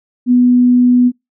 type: tone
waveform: sine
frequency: 246.9 Hz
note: B3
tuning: in tune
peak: -6 dBFS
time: 0.26-1.12 s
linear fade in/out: 50 ms
effects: noise-tail reverb RT60 0.2 s tail -24 dB re dry